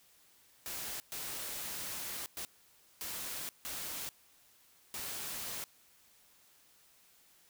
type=noise bursts at uneven times; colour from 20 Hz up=white; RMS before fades=-41 dBFS; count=6; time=0.66-1 / 1.12-2.26 / 2.37-2.45 / 3.01-3.49 / 3.65-4.09 / 4.94-5.64 s; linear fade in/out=0 ms; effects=white hiss -65 dBFS RMS until 7.49 s